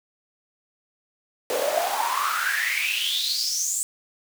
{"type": "noise with high-pass filter sweep", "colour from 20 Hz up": "pink", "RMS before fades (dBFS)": -25, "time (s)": [1.5, 3.83], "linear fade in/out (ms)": 0, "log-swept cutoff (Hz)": [470, 8000], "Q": 9.6, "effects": []}